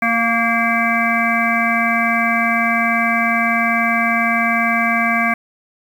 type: harmonic tone with a mistuned harmonic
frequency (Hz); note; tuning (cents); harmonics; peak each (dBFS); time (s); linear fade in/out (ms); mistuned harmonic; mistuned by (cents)
230.3; A#3; -21; 1 / 3 / 5 / 7 / 9 / 10; -21 / -21 / -21 / -21 / -21 / -21; 0.02-5.34; 5; 3; +17
effects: 7-bit